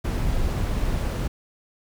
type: noise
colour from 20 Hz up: brown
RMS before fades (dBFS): -24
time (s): 0.04-1.28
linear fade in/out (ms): 10
effects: none